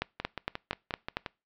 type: two click trains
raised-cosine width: 0.3 ms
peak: -13 / -18 dBFS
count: 6 / 7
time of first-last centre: 0.02-1.169 / 0.2-1.262 s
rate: 4.35 / 5.65 Hz
effects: noise-tail reverb RT60 0.3 s tail -24 dB re dry + low-pass 5000 Hz 12 dB/octave